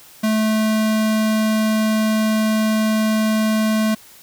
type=tone; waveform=square; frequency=217.5 Hz; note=A3; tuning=20 cents flat; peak=-16 dBFS; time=0.23-3.95 s; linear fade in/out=10 ms; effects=white hiss -45 dBFS RMS until 4.22 s